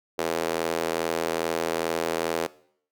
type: tone with high-pass filter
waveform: square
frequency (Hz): 41.2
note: E1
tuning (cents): 0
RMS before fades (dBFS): -27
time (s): 0.18-2.47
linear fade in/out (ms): 10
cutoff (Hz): 440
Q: 1.9
effects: noise-tail reverb RT60 0.6 s tail -20 dB re dry